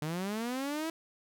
sawtooth linear sweep, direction up, 146.83 to 329.6 Hz, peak -29 dBFS, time 0.02-0.9 s, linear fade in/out 2 ms, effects none

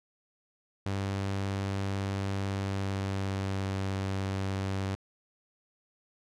sawtooth tone with pitch glide, 98 to 96.65 Hz, G2 to G2, 0 to -24 cents, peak -26 dBFS, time 0.86-4.95 s, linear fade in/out 0 ms, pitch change -24 cents, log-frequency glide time 2.48-3.75 s, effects low-pass 7000 Hz 12 dB/octave

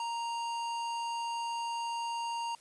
sine tone with hard clipping, 932.3 Hz, A#5, in tune, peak -35 dBFS, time 0-2.55 s, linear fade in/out 2 ms, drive 15 dB, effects white hiss -60 dBFS RMS until 2.6 s + resampled to 24000 Hz

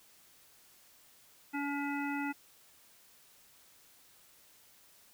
harmonic tone, 284.5 Hz, C#4, 45 cents sharp, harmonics 1 / 3 / 5 / 7 / 9, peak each -35 / -40 / -42 / -43 / -45 dBFS, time 1.53-2.33 s, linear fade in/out 20 ms, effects white hiss -62 dBFS RMS until 5.13 s

